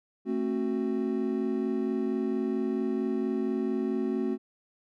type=chord; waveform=triangle; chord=F# diminished; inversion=first; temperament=just; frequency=222 / 266.4 / 370 Hz; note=A3 / C4 / F#4; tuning=+16 / +31 / 0 cents; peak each=-29 dBFS; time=0.25-4.38 s; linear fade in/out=50 ms; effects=none